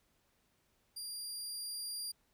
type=tone with level ramp; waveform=25% pulse; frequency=4788 Hz; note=D8; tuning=33 cents sharp; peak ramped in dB=-37 to -34 dBFS; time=0.96-2.12 s; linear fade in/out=10 ms; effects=pink hiss -75 dBFS RMS until 2.33 s